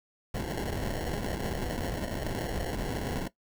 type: noise with sample-and-hold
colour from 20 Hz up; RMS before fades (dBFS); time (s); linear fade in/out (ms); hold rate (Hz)
pink; -33; 0.34-3.28; 5; 1225
effects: noise-tail reverb RT60 0.1 s tail -17 dB re dry